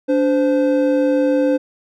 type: tone pair together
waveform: triangle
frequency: 290 / 516.7 Hz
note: D4 / C5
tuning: -22 / -22 cents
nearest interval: minor seventh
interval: 1000 cents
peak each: -14 dBFS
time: 0.08-1.58 s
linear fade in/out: 20 ms
effects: none